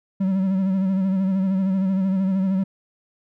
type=tone with vibrato; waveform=triangle; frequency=190.8 Hz; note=G3; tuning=47 cents flat; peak=-16 dBFS; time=0.2-2.64 s; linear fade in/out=10 ms; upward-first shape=sine; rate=13 Hz; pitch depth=46 cents each way; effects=none